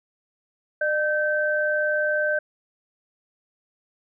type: tone pair together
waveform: sine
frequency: 603 / 1548.7 Hz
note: D5 / G6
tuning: +46 / -21 cents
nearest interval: octave + major third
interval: 1633 cents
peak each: -23 / -23 dBFS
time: 0.81-2.39 s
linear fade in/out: 5 ms
effects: none